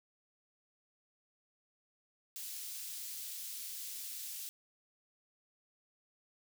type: high-pass noise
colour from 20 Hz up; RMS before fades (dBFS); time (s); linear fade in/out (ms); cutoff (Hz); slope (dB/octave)
white; -44; 2.36-4.49; 0; 3600; 12
effects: none